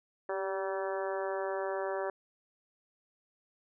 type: harmonic tone with a mistuned harmonic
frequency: 192.1 Hz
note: G3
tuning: 35 cents flat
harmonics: 2 / 3 / 4 / 5 / 6 / 7 / 8 / 9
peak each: -36 / -36 / -41 / -42 / -45 / -47 / -47 / -46 dBFS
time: 0.29-2.1 s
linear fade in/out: 2 ms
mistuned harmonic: 2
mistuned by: +23 cents
effects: none